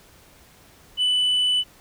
sine tone, 2987 Hz, F#7, 16 cents sharp, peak -15 dBFS, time 0.97-1.64 s, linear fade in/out 50 ms, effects tanh soft clip ceiling -17 dBFS + pink hiss -52 dBFS RMS until 1.8 s

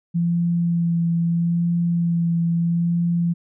sine tone with vibrato, 169.9 Hz, F3, 47 cents flat, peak -17 dBFS, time 0.14-3.34 s, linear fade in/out 20 ms, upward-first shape sine, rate 0.77 Hz, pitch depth 16 cents each way, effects none

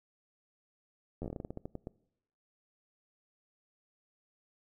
slowing click train, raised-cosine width 2 ms, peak -26 dBFS, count 15, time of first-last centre 1.22-1.871 s, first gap 11 ms, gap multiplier 1.2, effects noise-tail reverb RT60 0.8 s tail -23 dB re dry

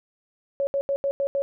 sine tone bursts at uneven times, 556 Hz, C#5, 5 cents sharp, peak -21 dBFS, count 6, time 0.6-0.67 / 0.74-0.81 / 0.89-0.96 / 1.04-1.11 / 1.2-1.27 / 1.35-1.42 s, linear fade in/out 0 ms, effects none

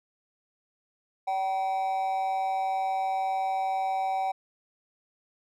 triangle tone with amplitude modulation, 766 Hz, G5, 40 cents flat, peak -21 dBFS, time 1.27-4.32 s, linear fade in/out 10 ms, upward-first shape sine, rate 193 Hz, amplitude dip 60%, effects none

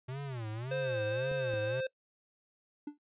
square tone with vibrato, 123.47 Hz, B2, in tune, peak -38 dBFS, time 0.08-1.81 s, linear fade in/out 10 ms, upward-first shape sine, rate 1.8 Hz, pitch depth 240 cents each way
square tone, 523.3 Hz, C5, in tune, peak -33 dBFS, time 0.71-1.87 s, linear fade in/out 5 ms
clicks, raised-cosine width 3 ms, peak -34 dBFS, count 2, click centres 1.315 / 1.538 s
triangle tone with exponential decay, 293.7 Hz, D4, in tune, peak -32 dBFS, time 2.87-2.98 s, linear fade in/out 5 ms, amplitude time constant 23 ms
effects noise-tail reverb RT60 0.1 s tail -22 dB re dry + resampled to 8000 Hz

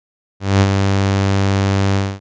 sawtooth tone with ADSR envelope, 98 Hz, G2, in tune, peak -4 dBFS, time 0.4-2.2 s, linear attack 210 ms, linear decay 52 ms, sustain -5 dB, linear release 240 ms, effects resampled to 16000 Hz

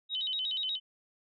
sine tone with vibrato, 3400 Hz, G#7, 40 cents sharp, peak -30 dBFS, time 0.09-0.8 s, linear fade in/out 50 ms, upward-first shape square, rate 8.3 Hz, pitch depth 190 cents each way, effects MP3 32 kbps

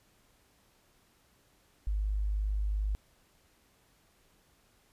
sine tone, 51.3 Hz, G#1, 21 cents flat, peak -28 dBFS, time 1.87-2.95 s, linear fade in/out 0 ms, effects pink hiss -67 dBFS RMS until 4.92 s + resampled to 32000 Hz

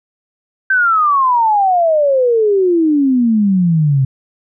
sine exponential sweep, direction down, 1568 to 130 Hz, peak -9 dBFS, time 0.7-4.05 s, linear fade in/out 5 ms, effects none

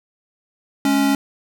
square tone pair together, 210.3 / 277.5 Hz, G#3 / C#4, +22 / +2 cents, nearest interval perfect fourth, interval 480 cents, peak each -23 / -16 dBFS, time 0.85-1.15 s, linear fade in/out 2 ms, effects none

